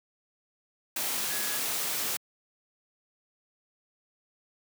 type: tone in noise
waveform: sine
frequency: 1679 Hz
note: G#6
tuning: 18 cents sharp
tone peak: -40 dBFS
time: 1.3-1.58 s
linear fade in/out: 5 ms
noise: white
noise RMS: -31 dBFS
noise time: 0.96-2.17 s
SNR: -12 dB
effects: high-pass 150 Hz 12 dB/octave